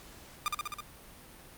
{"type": "tone with echo", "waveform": "sawtooth", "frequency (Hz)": 1205, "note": "D6", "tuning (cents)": 44, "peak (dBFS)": -24, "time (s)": [0.46, 0.48], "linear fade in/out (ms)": 0, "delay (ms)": 65, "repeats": 5, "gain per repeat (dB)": -2, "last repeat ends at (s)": 0.805, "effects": ["pink hiss -52 dBFS RMS until 1.57 s", "Opus 48 kbps"]}